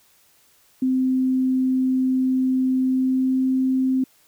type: tone with pitch glide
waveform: sine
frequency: 259.1 to 260.9 Hz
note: C4 to C4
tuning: -17 to -5 cents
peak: -17 dBFS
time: 0.82-4.04 s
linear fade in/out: 5 ms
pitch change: +12 cents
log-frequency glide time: 2.85-3.46 s
effects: white hiss -58 dBFS RMS until 4.27 s